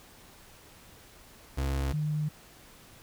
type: tone pair in turn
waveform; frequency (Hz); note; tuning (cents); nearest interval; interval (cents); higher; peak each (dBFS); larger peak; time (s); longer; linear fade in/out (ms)
35% pulse / sine; 68 / 151.56; C#2 / D#3; -33 / -45; octave + major second; 1388; second; -26 / -27; first; 1.57-1.93 / 1.93-2.29; neither; 10
effects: pink hiss -54 dBFS RMS until 3.02 s